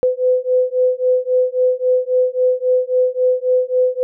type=beating tone pair; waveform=sine; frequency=504 / 507.7 Hz; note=B4 / B4; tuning=+35 / +48 cents; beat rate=3.7 Hz; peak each=-16 dBFS; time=0.03-4.03 s; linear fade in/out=0 ms; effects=none